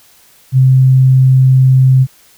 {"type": "tone", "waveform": "sine", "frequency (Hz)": 130.81, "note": "C3", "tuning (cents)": 0, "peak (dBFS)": -4, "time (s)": [0.52, 2.07], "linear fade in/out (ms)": 50, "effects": ["white hiss -46 dBFS RMS until 2.37 s"]}